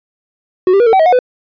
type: tone with pitch steps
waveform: triangle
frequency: 368.3 / 394.9 / 480.4 / 450 / 764 / 637 / 725 / 501 Hz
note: F#4 / G4 / B4 / A4 / G5 / D#5 / F#5 / B4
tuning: -8 / +13 / -48 / +39 / -45 / +41 / -35 / +25 cents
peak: -4 dBFS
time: 0.67-1.19 s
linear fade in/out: 2 ms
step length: 65 ms
effects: resampled to 11025 Hz